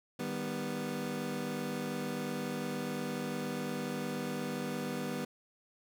25% pulse chord, Eb augmented, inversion none, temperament equal with one note detuned, 155.56 / 198.39 / 246.9 Hz, Eb3 / G3 / B3, 0 / +21 / 0 cents, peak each -38 / -36 / -34 dBFS, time 0.19-5.25 s, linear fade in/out 5 ms, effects none

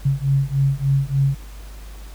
sine beating tone pair, 135.9 / 139.3 Hz, C#3 / C#3, -34 / +9 cents, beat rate 3.4 Hz, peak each -19 dBFS, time 0.05-1.35 s, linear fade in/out 10 ms, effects added 50 Hz sine -34 dBFS peak until 2.14 s + pink hiss -46 dBFS RMS until 2.14 s

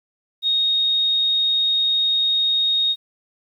sine tone, 3729 Hz, A#7, in tune, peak -16 dBFS, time 0.42-2.96 s, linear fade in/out 50 ms, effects 9-bit

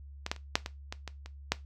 clicks, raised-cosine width 0.2 ms, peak -16 / -12 / -30 / -6 / -18 / -19 / -21 / -27 / -8 dBFS, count 9, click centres 0.264 / 0.315 / 0.363 / 0.555 / 0.661 / 0.925 / 1.077 / 1.26 / 1.52 s, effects noise-tail reverb RT60 0.2 s tail -17 dB re dry + added 70 Hz sine -45 dBFS peak until 1.65 s

